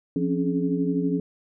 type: tone cluster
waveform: sine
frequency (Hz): 174.3 / 269.3 / 281.5 / 423.1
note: F3 / C#4 / C#4 / G#4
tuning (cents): -3 / -50 / +27 / +32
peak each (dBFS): -26 / -26 / -27 / -30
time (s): 0.16-1.2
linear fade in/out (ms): 2
effects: none